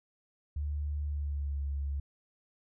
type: tone with pitch glide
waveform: sine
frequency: 73.42 to 70.23 Hz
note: D2 to C#2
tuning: 0 to +23 cents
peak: -31 dBFS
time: 0.56-2 s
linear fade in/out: 5 ms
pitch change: -77 cents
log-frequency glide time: 1.05-1.61 s
effects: none